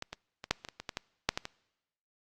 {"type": "clicks", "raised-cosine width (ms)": 0.2, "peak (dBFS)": [-19, -21, -23, -8, -24, -24, -22, -18, -16, -7, -14, -20], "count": 12, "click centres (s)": [0.024, 0.13, 0.441, 0.51, 0.649, 0.687, 0.8, 0.892, 0.971, 1.29, 1.375, 1.454], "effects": ["noise-tail reverb RT60 1.0 s tail -25 dB re dry", "Opus 48 kbps"]}